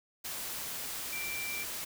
sine tone in noise, 2349 Hz, D7, in tune, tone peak -37 dBFS, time 1.12-1.64 s, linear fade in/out 10 ms, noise white, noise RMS -39 dBFS, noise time 0.24-1.85 s, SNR -1 dB, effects none

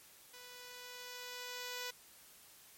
5% pulse tone with level ramp, 493.9 Hz, B4, in tune, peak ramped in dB -41 to -28 dBFS, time 0.33-1.91 s, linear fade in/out 10 ms, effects white hiss -60 dBFS RMS until 2.77 s + MP3 64 kbps

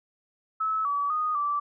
sine tone with pitch steps, 1299 / 1144 / 1238 / 1163 Hz, E6 / D6 / D#6 / D6, -26 / -46 / -9 / -17 cents, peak -24 dBFS, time 0.6-1.6 s, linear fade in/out 10 ms, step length 250 ms, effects none

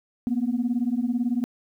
sine beating tone pair, 233.1 / 251.1 Hz, A#3 / B3, 0 / +29 cents, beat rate 18 Hz, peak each -24 dBFS, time 0.27-1.44 s, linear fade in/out 0 ms, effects tanh soft clip ceiling -16 dBFS + 10-bit

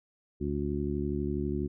harmonic tone, 72.2 Hz, D2, 29 cents flat, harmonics 1 / 2 / 3 / 4 / 5, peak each -35 / -36 / -35 / -36 / -34 dBFS, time 0.4-1.68 s, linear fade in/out 20 ms, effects none

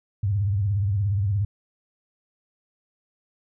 sine tone with vibrato, 100 Hz, G2, 35 cents sharp, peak -20 dBFS, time 0.23-1.45 s, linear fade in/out 5 ms, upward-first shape triangle, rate 17 Hz, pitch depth 160 cents each way, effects none

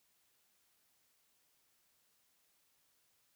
silence, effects white hiss -75 dBFS RMS until 3.35 s

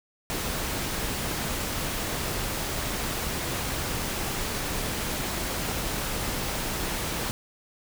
pink noise, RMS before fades -30 dBFS, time 0.3-7.31 s, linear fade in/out 0 ms, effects none

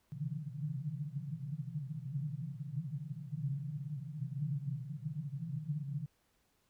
pink band-pass noise, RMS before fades -40 dBFS, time 0.12-6.06 s, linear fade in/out 0 ms, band 130 to 160 Hz, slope 96 dB/octave, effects pink hiss -75 dBFS RMS until 6.69 s

